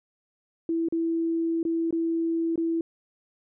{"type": "tone with dropouts", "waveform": "sine", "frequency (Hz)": 330.4, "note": "E4", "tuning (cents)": 4, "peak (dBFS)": -23, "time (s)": [0.69, 2.81], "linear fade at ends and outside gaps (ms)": 2, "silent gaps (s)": [[0.886, 0.924], [1.63, 1.651], [1.908, 1.926], [2.558, 2.577]], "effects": []}